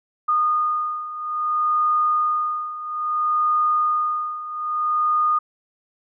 sine beating tone pair, 1226 / 1226.6 Hz, D#6 / D#6, -26 / -25 cents, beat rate 0.6 Hz, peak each -24 / -20 dBFS, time 0.28-5.39 s, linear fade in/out 10 ms, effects none

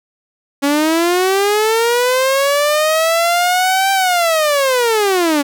sawtooth linear two-way sweep, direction up then down, 277.2 to 784 to 277.2 Hz, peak -8 dBFS, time 0.62-5.43 s, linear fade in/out 20 ms, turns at 3.92 s, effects none

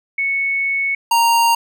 sine / square tone pair in turn, 2211 / 929.6 Hz, C#7 / A#5, -5 / -5 cents, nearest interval octave + minor third, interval 1500 cents, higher first, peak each -16 / -12 dBFS, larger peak second, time 0.18-0.95 / 1.11-1.55 s, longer first, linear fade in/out 5 ms, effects none

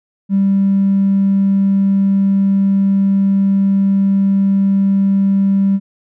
triangle tone with tanh clipping, 196 Hz, G3, in tune, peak -9 dBFS, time 0.29-5.8 s, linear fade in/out 50 ms, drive 1 dB, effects none

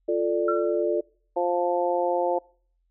sine chord, D minor, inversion first, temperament equal with one note detuned, 349.2 / 440 / 589.4 Hz, F4 / A4 / D5, 0 / 0 / +6 cents, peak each -25 / -26 / -26 dBFS, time 0.08-1.01 s, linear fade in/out 10 ms
sine tone with exponential decay, 1356 Hz, E6, 49 cents sharp, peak -22 dBFS, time 0.48-0.83 s, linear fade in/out 5 ms, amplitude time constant 74 ms
harmonic tone, 175.6 Hz, F3, 10 cents sharp, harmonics 2 / 3 / 4 / 5, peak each -28 / -25 / -28 / -29 dBFS, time 1.36-2.39 s, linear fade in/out 10 ms
effects noise-tail reverb RT60 0.5 s tail -25 dB re dry + added 43 Hz sine -67 dBFS peak until 2.9 s

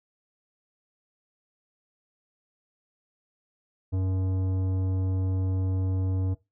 sine tone with tanh clipping, 94 Hz, F#2, 28 cents sharp, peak -26 dBFS, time 3.92-6.35 s, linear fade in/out 20 ms, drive 13 dB, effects noise-tail reverb RT60 0.2 s tail -17 dB re dry

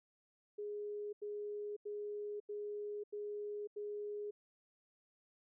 sine tone bursts, 414.9 Hz, G#4, 2 cents flat, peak -40 dBFS, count 6, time 0.58-4.31 s, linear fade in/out 10 ms, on 550 ms, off 86 ms, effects none

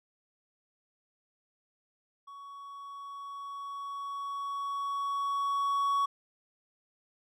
triangle tone with level ramp, 1120 Hz, C#6, 18 cents sharp, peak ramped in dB -43 to -23 dBFS, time 2.27-6.06 s, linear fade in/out 10 ms, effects none

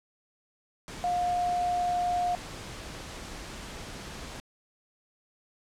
sine tone in noise, 711 Hz, F5, 31 cents sharp, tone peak -25 dBFS, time 1.04-2.35 s, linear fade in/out 0 ms, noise pink, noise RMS -41 dBFS, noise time 0.88-4.4 s, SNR +13 dB, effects low-pass 8000 Hz 12 dB/octave

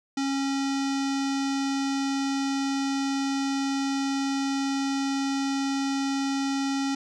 square tone with low-pass filter, 273.8 Hz, C#4, 21 cents flat, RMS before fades -27 dBFS, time 0.17-6.95 s, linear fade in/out 5 ms, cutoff 5900 Hz, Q 2.1, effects none

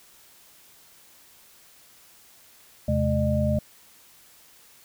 sine tone cluster, 81.4 / 132.1 / 213.1 / 605 Hz, E2 / C3 / G#3 / D#5, -21 / +17 / +45 / -49 cents, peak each -26 dBFS, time 2.88-3.59 s, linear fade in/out 5 ms, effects white hiss -54 dBFS RMS until 4.84 s

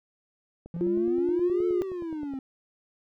click train, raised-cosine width 2 ms, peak -30 dBFS, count 17, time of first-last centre 0.66-2.337 s, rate 9.54 Hz
triangle exponential two-way sweep, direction up then down, 164.81 to 443.9 to 261.7 Hz, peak -29 dBFS, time 0.74-2.39 s, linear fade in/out 2 ms, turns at 1.66 s
sine tone with pitch glide, 347.9 to 356.4 Hz, F4 to F4, -7 to +35 cents, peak -23 dBFS, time 0.81-1.82 s, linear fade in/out 0 ms, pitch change +42 cents, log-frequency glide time 1.09-1.62 s
effects none

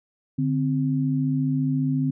sine tone pair together, 146.85 / 261.4 Hz, D3 / C4, 0 / -1 cents, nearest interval minor seventh, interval 999 cents, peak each -23 dBFS, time 0.38-2.11 s, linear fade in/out 10 ms, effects none

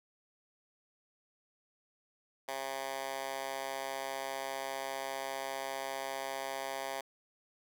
10% pulse tone with high-pass filter, 135 Hz, C#3, 45 cents flat, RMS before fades -39 dBFS, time 2.48-7.01 s, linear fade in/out 5 ms, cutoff 710 Hz, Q 1.2, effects none

